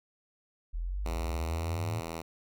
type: exponential sweep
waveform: sine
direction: up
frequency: 39.62 to 112.8 Hz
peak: -31 dBFS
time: 0.73-2.01 s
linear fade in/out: 20 ms
type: tone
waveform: 5% pulse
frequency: 82.41 Hz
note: E2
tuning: in tune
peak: -25 dBFS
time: 1.05-2.22 s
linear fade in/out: 10 ms
effects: none